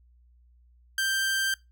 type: tone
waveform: sawtooth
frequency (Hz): 1572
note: G6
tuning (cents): +4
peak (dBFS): -21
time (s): 0.98-1.54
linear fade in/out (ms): 2
effects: noise-tail reverb RT60 0.2 s tail -21 dB re dry + added 60 Hz sine -56 dBFS peak until 1.71 s